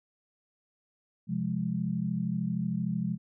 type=chord; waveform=sine; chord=F minor; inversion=second; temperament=equal; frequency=130.81 / 174.61 / 207.7 Hz; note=C3 / F3 / Ab3; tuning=0 / 0 / 0 cents; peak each=-35 / -31 / -32 dBFS; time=1.27-3.18 s; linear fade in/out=50 ms; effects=none